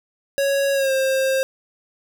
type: tone with pitch glide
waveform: square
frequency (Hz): 554.4 to 531.5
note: C#5 to C5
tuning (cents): 0 to +27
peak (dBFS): -18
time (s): 0.38-1.43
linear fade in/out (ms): 0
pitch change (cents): -73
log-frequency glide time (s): 0.73-0.92
effects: none